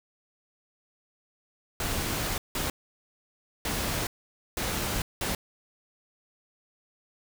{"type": "noise bursts at uneven times", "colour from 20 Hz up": "pink", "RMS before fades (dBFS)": -30, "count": 5, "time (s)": [[1.8, 2.38], [2.55, 2.7], [3.65, 4.07], [4.57, 5.02], [5.21, 5.35]], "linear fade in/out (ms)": 2, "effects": []}